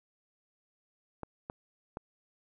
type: clicks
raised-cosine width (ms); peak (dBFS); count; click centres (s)
1; -24; 3; 1.233 / 1.499 / 1.971
effects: none